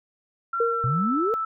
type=tone with pitch glide; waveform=sine; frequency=1365 to 1317.7 Hz; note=F6 to E6; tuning=-40 to -1 cents; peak=-24 dBFS; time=0.53-1.45 s; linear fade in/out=5 ms; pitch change=-61 cents; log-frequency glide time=0.67-0.99 s
type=tone with exponential decay; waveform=sine; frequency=466.2 Hz; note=A#4; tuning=in tune; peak=-18 dBFS; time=0.6-1.2 s; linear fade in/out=5 ms; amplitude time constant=130 ms
type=exponential sweep; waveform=sine; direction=up; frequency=116.54 to 478.5 Hz; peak=-22 dBFS; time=0.84-1.34 s; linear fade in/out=0 ms
effects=none